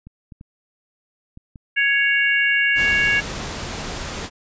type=clicks; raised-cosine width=5 ms; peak=-27 dBFS; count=5; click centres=0.07 / 0.322 / 0.411 / 1.374 / 1.558 s
type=harmonic tone; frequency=556 Hz; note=C#5; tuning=5 cents sharp; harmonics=3 / 4 / 5; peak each=-18 / -20 / -22 dBFS; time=1.76-3.21 s; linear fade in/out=20 ms
type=noise; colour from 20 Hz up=pink; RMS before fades=-29 dBFS; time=2.75-4.3 s; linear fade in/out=50 ms
effects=resampled to 16000 Hz